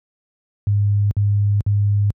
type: tone bursts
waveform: sine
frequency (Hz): 102.2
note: G#2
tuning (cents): -27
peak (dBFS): -13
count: 3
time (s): 0.67-2.104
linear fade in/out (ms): 0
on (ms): 440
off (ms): 57
effects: high-pass 60 Hz 12 dB/octave